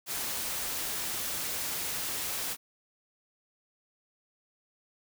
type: noise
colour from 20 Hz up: white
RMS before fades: -34 dBFS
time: 0.06-2.57 s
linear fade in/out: 50 ms
effects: none